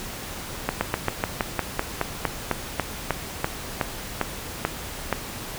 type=slowing click train; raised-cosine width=0.5 ms; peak=-6 dBFS; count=18; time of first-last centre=0.69-5.127 s; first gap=120 ms; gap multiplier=1.09; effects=pink hiss -35 dBFS RMS until 5.58 s